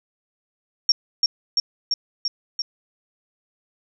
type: tone with echo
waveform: sine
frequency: 5530 Hz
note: F8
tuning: 18 cents flat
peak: -12 dBFS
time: 0.89-0.92 s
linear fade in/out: 2 ms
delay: 340 ms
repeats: 5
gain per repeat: -2 dB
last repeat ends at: 2.62 s
effects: none